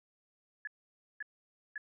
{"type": "tone bursts", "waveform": "sine", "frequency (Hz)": 1706, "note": "G#6", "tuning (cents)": 46, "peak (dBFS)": -37, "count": 3, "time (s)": [0.65, 1.779], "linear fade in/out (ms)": 2, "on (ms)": 23, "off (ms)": 530, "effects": []}